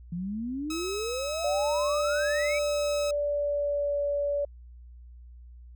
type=exponential sweep; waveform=sine; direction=up; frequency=166.9 to 2343 Hz; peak=-30 dBFS; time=0.12-2.59 s; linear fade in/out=5 ms
type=tone; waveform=10% pulse; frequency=1284 Hz; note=E6; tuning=46 cents flat; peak=-26 dBFS; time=0.7-3.11 s; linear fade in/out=5 ms
type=tone with pitch glide; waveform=sine; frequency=587.3 to 574.2 Hz; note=D5 to D5; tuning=0 to -39 cents; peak=-25 dBFS; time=1.44-4.45 s; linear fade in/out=5 ms; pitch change=-39 cents; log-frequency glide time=2.51-4.01 s
effects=added 60 Hz sine -45 dBFS peak until 5.75 s